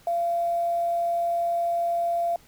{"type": "tone with quantisation", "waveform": "sine", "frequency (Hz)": 686, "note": "F5", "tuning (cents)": -31, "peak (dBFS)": -22, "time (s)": [0.07, 2.36], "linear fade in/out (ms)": 2, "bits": 8, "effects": ["pink hiss -56 dBFS RMS until 2.47 s"]}